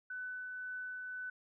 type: tone with tremolo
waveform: sine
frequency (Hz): 1500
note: F#6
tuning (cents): +23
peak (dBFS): -39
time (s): 0.1-1.3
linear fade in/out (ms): 5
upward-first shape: triangle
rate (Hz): 1.9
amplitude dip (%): 25
effects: none